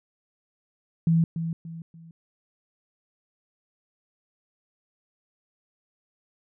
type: tone with echo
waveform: sine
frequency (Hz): 164.81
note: E3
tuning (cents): 0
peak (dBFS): -17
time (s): 1.07-1.24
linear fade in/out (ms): 2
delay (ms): 290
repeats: 3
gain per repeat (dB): -9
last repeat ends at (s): 2.11
effects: none